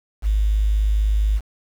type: tone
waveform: sine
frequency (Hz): 52.1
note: G#1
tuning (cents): +6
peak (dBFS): -15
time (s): 0.22-1.41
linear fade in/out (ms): 50
effects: 7-bit